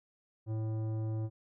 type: tone with tanh clipping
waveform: sine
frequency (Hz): 110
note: A2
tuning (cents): 0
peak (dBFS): -34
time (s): 0.46-1.3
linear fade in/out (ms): 50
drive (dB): 13
effects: none